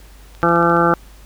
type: click train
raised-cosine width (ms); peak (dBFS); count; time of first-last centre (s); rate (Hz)
0.2; -25; 7; 0.35-0.767; 14.4
type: harmonic tone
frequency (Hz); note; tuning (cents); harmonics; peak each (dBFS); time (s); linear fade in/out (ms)
170; F3; -46; 1 / 2 / 3 / 4 / 5 / 7 / 8 / 9; -20 / -18 / -19 / -23 / -20 / -19 / -18 / -24; 0.43-0.94; 0
effects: added 50 Hz sine -40 dBFS peak until 1.25 s + pink hiss -48 dBFS RMS until 1.25 s